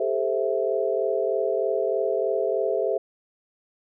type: chord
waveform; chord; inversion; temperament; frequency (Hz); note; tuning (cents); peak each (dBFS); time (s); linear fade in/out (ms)
sine; A minor seventh; third; equal with one note detuned; 396.8 / 440 / 523.3 / 659.3; G4 / A4 / C5 / E5; +21 / 0 / 0 / 0; -27; 0-2.98; 5
effects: none